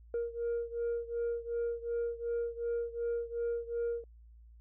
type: beating tone pair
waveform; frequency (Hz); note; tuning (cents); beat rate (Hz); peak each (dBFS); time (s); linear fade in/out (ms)
sine; 468.8 / 471.5; A#4 / A#4; +10 / +20; 2.7; -33 / -35; 0.14-4.04; 2
effects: tanh soft clip ceiling -29 dBFS + added 57 Hz sine -53 dBFS peak until 4.6 s